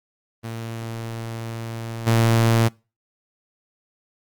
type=tone with level steps; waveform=sawtooth; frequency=114.3 Hz; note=A#2; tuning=34 cents flat; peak=-25 / -11 dBFS; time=0.43-2.69 s; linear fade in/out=20 ms; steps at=2.06 s; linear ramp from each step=20 ms; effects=noise-tail reverb RT60 0.3 s tail -24 dB re dry + Opus 24 kbps